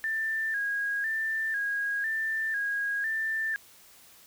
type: tone with vibrato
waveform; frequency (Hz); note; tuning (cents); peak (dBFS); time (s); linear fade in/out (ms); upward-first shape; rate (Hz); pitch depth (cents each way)
sine; 1709; G#6; +49; -27; 0.04-3.56; 0; square; 1; 70
effects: white hiss -55 dBFS RMS until 4.26 s